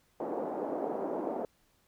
white band-pass noise, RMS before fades -35 dBFS, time 0.2-1.45 s, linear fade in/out 2 ms, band 250 to 710 Hz, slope 24 dB/octave, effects pink hiss -70 dBFS RMS until 1.87 s

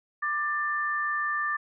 sine tone pair together, 1186 / 1777 Hz, D6 / A6, +17 / +17 cents, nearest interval perfect fifth, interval 700 cents, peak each -29 / -28 dBFS, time 0.22-1.57 s, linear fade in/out 10 ms, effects none

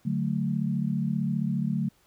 sine chord, D major, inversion none, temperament equal with one note detuned, 146.32 / 185 / 220 Hz, D3 / F#3 / A3, -6 / 0 / 0 cents, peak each -29 dBFS, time 0.05-1.89 s, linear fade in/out 10 ms, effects pink hiss -64 dBFS RMS until 2.06 s

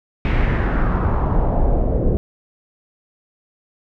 brown noise with low-pass filter sweep, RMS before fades -17 dBFS, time 0.25-2.17 s, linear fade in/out 0 ms, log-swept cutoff 2500 to 440 Hz, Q 2.4, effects none

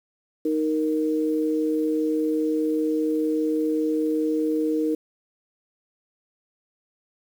sine tone pair together, 311.1 / 466.1 Hz, D#4 / A#4, 0 / 0 cents, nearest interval perfect fifth, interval 700 cents, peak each -22 / -25 dBFS, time 0.45-4.95 s, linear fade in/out 5 ms, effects 8-bit

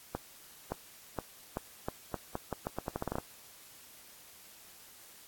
accelerating click train, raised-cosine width 1 ms, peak -19 dBFS, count 17, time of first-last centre 0.15-3.184 s, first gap 570 ms, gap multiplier 0.82, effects white hiss -55 dBFS RMS until 5.27 s + AAC 64 kbps

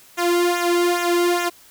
sawtooth tone with flanger, 349.2 Hz, F4, in tune, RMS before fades -19 dBFS, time 0.17-1.5 s, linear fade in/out 20 ms, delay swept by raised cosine 0.21 to 1.71 ms, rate 2.4 Hz, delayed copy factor -0.8, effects white hiss -49 dBFS RMS until 1.7 s

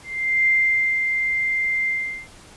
sine tone with ADSR envelope, 2093 Hz, C7, in tune, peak -14 dBFS, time 0.03-2.28 s, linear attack 440 ms, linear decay 530 ms, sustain -5 dB, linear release 400 ms, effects pink hiss -46 dBFS RMS until 2.56 s + resampled to 24000 Hz

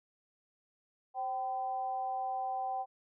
sine tone with amplitude modulation, 772 Hz, G5, 27 cents flat, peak -30 dBFS, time 1.14-2.86 s, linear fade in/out 50 ms, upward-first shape sine, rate 242 Hz, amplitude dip 60%, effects none

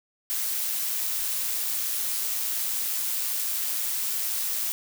blue noise with amplitude modulation, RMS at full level -27 dBFS, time 0.3-4.72 s, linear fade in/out 0 ms, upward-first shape sine, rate 113 Hz, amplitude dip 25%, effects none

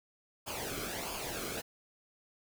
pink noise with flanger, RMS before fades -39 dBFS, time 0.46-1.62 s, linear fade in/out 20 ms, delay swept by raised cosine 0.51 to 1.11 ms, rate 1.5 Hz, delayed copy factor -0.65, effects none

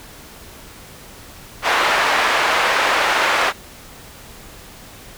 white band-pass noise, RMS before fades -17 dBFS, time 1.62-3.53 s, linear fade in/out 50 ms, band 590 to 1800 Hz, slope 12 dB/octave, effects pink hiss -40 dBFS RMS until 5.17 s

